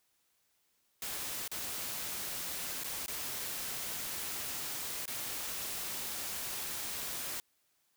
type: noise with dropouts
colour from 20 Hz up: white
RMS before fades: -39 dBFS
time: 1.02-7.4 s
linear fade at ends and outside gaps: 1 ms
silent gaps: 1.478-1.515 / 2.836-2.843 / 3.061-3.081 / 5.056-5.078 s
effects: white hiss -75 dBFS RMS until 7.96 s